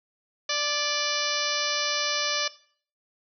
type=harmonic tone with a mistuned harmonic; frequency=589 Hz; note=D5; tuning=5 cents sharp; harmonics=1 / 2 / 3 / 4 / 5 / 6 / 7 / 8 / 9 / 10; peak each=-34 / -34 / -34 / -34 / -34 / -34 / -34 / -34 / -34 / -34 dBFS; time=0.49-2.48 s; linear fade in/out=5 ms; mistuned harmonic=3; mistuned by=-27 cents; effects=noise-tail reverb RT60 0.5 s tail -18 dB re dry